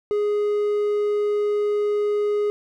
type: tone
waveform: triangle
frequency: 415.3 Hz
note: G#4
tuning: in tune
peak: -17 dBFS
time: 0.11-2.5 s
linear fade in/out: 0 ms
effects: none